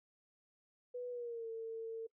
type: tone with pitch glide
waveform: sine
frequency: 492.3 to 451.4 Hz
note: B4 to A4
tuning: -6 to +44 cents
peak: -40 dBFS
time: 0.94-2.07 s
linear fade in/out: 10 ms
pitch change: -150 cents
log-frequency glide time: 1.1-1.48 s
effects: noise-tail reverb RT60 0.1 s tail -23 dB re dry